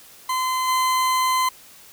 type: tone with level steps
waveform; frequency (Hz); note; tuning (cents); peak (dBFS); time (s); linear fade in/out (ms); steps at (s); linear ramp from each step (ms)
40% pulse; 1028; C6; -31; -20 / -17; 0.29-1.49; 5; 0.67; 20
effects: white hiss -47 dBFS RMS until 1.92 s